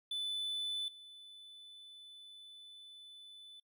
triangle tone with level steps, 3499 Hz, A7, 10 cents flat, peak -34 / -50 dBFS, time 0.11-3.6 s, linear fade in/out 5 ms, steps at 0.88 s, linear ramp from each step 2 ms, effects noise-tail reverb RT60 0.1 s tail -22 dB re dry

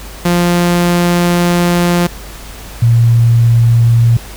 sawtooth / sine tone pair in turn, 174.61 / 116.86 Hz, F3 / A#2, 0 / +5 cents, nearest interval perfect fifth, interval 695 cents, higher first, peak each -5 dBFS, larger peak neither, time 0.25-2.07 / 2.82-4.17 s, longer first, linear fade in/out 5 ms, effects added 50 Hz sine -30 dBFS peak until 4.36 s + pink hiss -32 dBFS RMS until 4.36 s

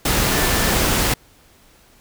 sine tone in noise, 1760 Hz, A6, in tune, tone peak -28 dBFS, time 0.32-0.74 s, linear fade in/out 5 ms, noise pink, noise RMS -18 dBFS, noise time 0.05-1.14 s, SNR -13 dB, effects pink hiss -52 dBFS RMS until 2 s

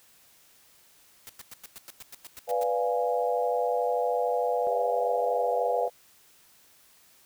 white noise bursts, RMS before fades -43 dBFS, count 12, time 1.27-2.635 s, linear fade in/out 0 ms, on 23 ms, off 99 ms
sine chord, B diminished seventh, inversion none, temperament equal, 493.9 / 587.3 / 698.5 / 830.6 Hz, B4 / D5 / F5 / Ab5, 0 / 0 / 0 / 0 cents, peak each -27 / -32 / -29 / -32 dBFS, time 2.47-5.9 s, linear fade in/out 50 ms
harmonic tone, 135 Hz, C#3, 45 cents flat, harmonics 3 / 4 / 5, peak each -39 / -40 / -36 dBFS, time 4.67-5.88 s, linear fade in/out 0 ms
effects white hiss -59 dBFS RMS until 7.25 s

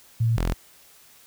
sine / sawtooth tone pair in turn, 114.4 / 42.85 Hz, A#2 / F1, -32 / -32 cents, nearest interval octave + perfect fourth, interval 1700 cents, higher first, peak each -18 dBFS, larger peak neither, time 0.2-0.37 / 0.37-0.54 s, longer neither, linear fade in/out 10 ms, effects white hiss -53 dBFS RMS until 1.26 s

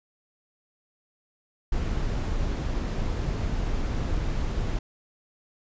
brown noise, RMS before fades -27 dBFS, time 1.72-4.79 s, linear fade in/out 5 ms, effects resampled to 16000 Hz

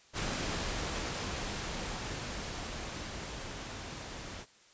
pink noise with level ramp, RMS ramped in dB -34 to -44 dBFS, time 0.13-4.46 s, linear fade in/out 50 ms, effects white hiss -61 dBFS RMS until 4.73 s + resampled to 16000 Hz

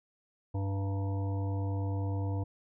harmonic tone with a mistuned harmonic, 98 Hz, G2, in tune, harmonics 1 / 3 / 5 / 7 / 9 / 10, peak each -30 / -40 / -44 / -47 / -49 / -50 dBFS, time 0.54-2.44 s, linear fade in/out 10 ms, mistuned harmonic 10, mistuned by -51 cents, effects none

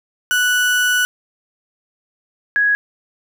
35% pulse / sine tone pair in turn, 1480 / 1664.4 Hz, F#6 / G#6, 0 / +3 cents, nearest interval major second, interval 203 cents, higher second, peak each -12 dBFS, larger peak neither, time 0.31-1.05 / 2.56-2.75 s, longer first, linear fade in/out 0 ms, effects none

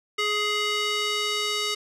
square tone with band-pass filter sweep, 418.4 Hz, G#4, 13 cents sharp, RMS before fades -26 dBFS, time 0.18-1.75 s, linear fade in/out 10 ms, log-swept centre 2600 to 4100 Hz, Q 1.2, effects resampled to 32000 Hz

